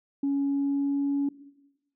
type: tone with pitch glide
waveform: sine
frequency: 279.2 to 281.5 Hz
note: C#4 to C#4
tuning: +13 to +27 cents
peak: -22 dBFS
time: 0.23-1.29 s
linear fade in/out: 5 ms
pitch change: +14 cents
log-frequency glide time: 0.47-1.18 s
effects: noise-tail reverb RT60 1.0 s tail -18 dB re dry + tanh soft clip ceiling -20 dBFS